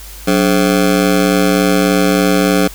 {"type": "ring-modulated tone", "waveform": "25% pulse", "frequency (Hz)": 237.2, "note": "A#3", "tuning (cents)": 30, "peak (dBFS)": -3, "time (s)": [0.27, 2.68], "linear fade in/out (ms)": 10, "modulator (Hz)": 51.7, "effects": ["added 50 Hz sine -32 dBFS peak until 2.74 s", "white hiss -35 dBFS RMS until 2.74 s"]}